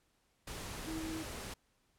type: tone in noise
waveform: sine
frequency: 319.9 Hz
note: D#4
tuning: 48 cents sharp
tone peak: -39 dBFS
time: 0.87-1.23 s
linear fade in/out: 5 ms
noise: pink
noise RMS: -44 dBFS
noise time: 0.47-1.54 s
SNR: +2 dB
effects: pink hiss -75 dBFS RMS until 1.98 s + low-pass 12000 Hz 12 dB/octave